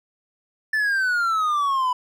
triangle exponential sweep, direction down, 1769 to 987.8 Hz, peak -17 dBFS, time 0.73-1.93 s, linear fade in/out 5 ms, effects none

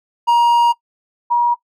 triangle / sine tone pair in turn, 946 / 955.3 Hz, A#5 / A#5, +25 / +42 cents, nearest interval unison, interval 17 cents, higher second, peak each -7 / -11 dBFS, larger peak first, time 0.27-0.73 / 1.3-1.55 s, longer first, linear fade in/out 20 ms, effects noise-tail reverb RT60 0.1 s tail -20 dB re dry

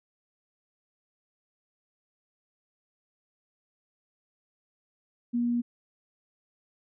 sine tone, 239.2 Hz, A#3, 45 cents sharp, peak -24 dBFS, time 5.33-5.62 s, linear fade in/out 20 ms, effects none

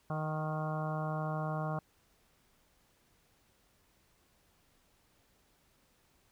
harmonic tone with a mistuned harmonic, 155.56 Hz, D#3, in tune, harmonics 1 / 2 / 3 / 4 / 5 / 6 / 7 / 8 / 9, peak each -35 / -47 / -47 / -41 / -42 / -51 / -43 / -48 / -48 dBFS, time 0.1-1.79 s, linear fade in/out 2 ms, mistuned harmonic 5, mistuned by -18 cents, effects pink hiss -70 dBFS RMS until 6.31 s

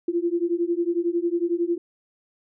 sine beating tone pair, 338.3 / 349.3 Hz, E4 / F4, +45 / 0 cents, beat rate 11 Hz, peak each -24 dBFS, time 0.08-1.78 s, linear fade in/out 5 ms, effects none

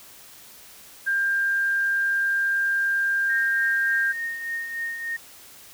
sine tone, 1595 Hz, G6, 30 cents sharp, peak -20 dBFS, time 1.06-4.13 s, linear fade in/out 20 ms
sine tone with tremolo, 1846 Hz, A#6, 17 cents flat, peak -25 dBFS, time 3.29-5.17 s, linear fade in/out 10 ms, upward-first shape triangle, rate 3.4 Hz, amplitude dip 55%
effects white hiss -47 dBFS RMS until 5.73 s

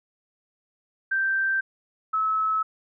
sine tone pair in turn, 1566 / 1296.1 Hz, G6 / E6, -2 / -30 cents, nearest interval minor third, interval 328 cents, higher first, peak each -21 dBFS, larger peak neither, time 1.11-1.61 / 2.13-2.63 s, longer neither, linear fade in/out 10 ms, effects none

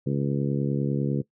harmonic tone, 70 Hz, C#2, 18 cents sharp, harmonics 2 / 3 / 4 / 5 / 6 / 7, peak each -25 / -29 / -31 / -33 / -35 / -36 dBFS, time 0.06-1.22 s, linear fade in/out 10 ms, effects noise-tail reverb RT60 0.1 s tail -19 dB re dry

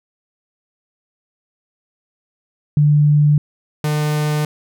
sine / 45% pulse tone pair in turn, 148 / 150.59 Hz, D3 / D3, +14 / +44 cents, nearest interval unison, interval 30 cents, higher second, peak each -9 / -16 dBFS, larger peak first, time 2.77-3.38 / 3.84-4.45 s, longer neither, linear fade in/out 2 ms, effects none

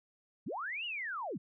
sine linear two-way sweep, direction up then down, 116.54 to 2943 to 116.54 Hz, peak -36 dBFS, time 0.46-1.38 s, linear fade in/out 10 ms, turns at 0.85 s, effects none

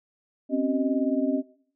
sine tone cluster, 258.8 / 277.5 / 382.3 / 623 Hz, C4 / C#4 / G4 / D#5, -19 / +2 / -43 / +2 cents, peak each -26 / -25 / -34 / -30 dBFS, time 0.49-1.43 s, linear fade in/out 50 ms, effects noise-tail reverb RT60 0.5 s tail -18 dB re dry

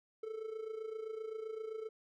triangle tone with amplitude modulation, 440 Hz, A4, in tune, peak -35 dBFS, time 0.23-1.89 s, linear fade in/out 5 ms, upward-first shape sine, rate 27.7 Hz, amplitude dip 70%, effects none

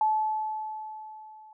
sine tone with level ramp, 865 Hz, A5, 30 cents flat, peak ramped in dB -20 to -48 dBFS, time 0.01-1.53 s, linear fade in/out 2 ms, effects none

